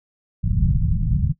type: low-pass noise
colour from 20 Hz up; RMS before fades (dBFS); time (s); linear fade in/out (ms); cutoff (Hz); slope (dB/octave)
white; -19; 0.43-1.33; 20; 170; 48
effects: noise-tail reverb RT60 0.1 s tail -17 dB re dry